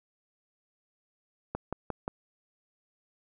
click train, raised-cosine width 1 ms, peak -18 dBFS, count 4, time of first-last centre 1.55-2.079 s, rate 5.67 Hz, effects none

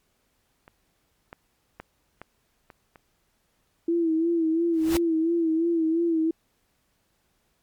clicks, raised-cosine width 0.5 ms, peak -32 / -24 / -22 / -24 / -30 / -32 dBFS, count 6, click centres 0.679 / 1.329 / 1.8 / 2.216 / 2.702 / 2.958 s
sine tone with vibrato, 329.6 Hz, E4, in tune, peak -20 dBFS, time 3.88-6.31 s, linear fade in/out 5 ms, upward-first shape sine, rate 2.9 Hz, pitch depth 62 cents each way
pink noise with exponential growth, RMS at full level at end -25 dBFS, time 4.73-4.97 s, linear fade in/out 2 ms, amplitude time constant 52 ms
effects pink hiss -70 dBFS RMS until 7.62 s + MP3 96 kbps

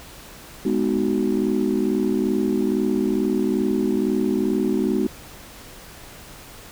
sine chord, G# minor seventh, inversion none, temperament just, 207.7 / 249.2 / 311.5 / 373.8 Hz, G#3 / B3 / D#4 / F#4, 0 / +16 / +2 / +18 cents, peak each -23 dBFS, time 0.65-5.07 s, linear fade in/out 5 ms, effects tanh soft clip ceiling -11 dBFS + pink hiss -42 dBFS RMS until 6.71 s

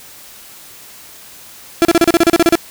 35% pulse tone bursts, 336.8 Hz, E4, 37 cents sharp, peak -5 dBFS, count 12, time 1.82-2.554 s, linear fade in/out 0 ms, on 30 ms, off 34 ms, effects white hiss -38 dBFS RMS until 2.7 s

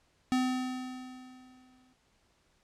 square tone with exponential decay, 255.1 Hz, C4, 44 cents flat, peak -25 dBFS, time 0.32-1.93 s, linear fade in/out 0 ms, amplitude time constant 350 ms, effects pink hiss -70 dBFS RMS until 2.63 s + low-pass 8000 Hz 12 dB/octave

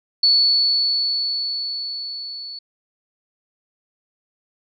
sine tone with level ramp, 4435 Hz, C#8, in tune, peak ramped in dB -11 to -31 dBFS, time 0.23-2.59 s, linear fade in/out 5 ms, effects none

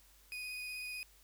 35% pulse tone with vibrato, 2486 Hz, D#7, 2 cents flat, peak -39 dBFS, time 0.32-1.03 s, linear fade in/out 0 ms, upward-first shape triangle, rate 16 Hz, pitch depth 15 cents each way, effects added 50 Hz sine -65 dBFS peak until 1.23 s + white hiss -65 dBFS RMS until 1.23 s

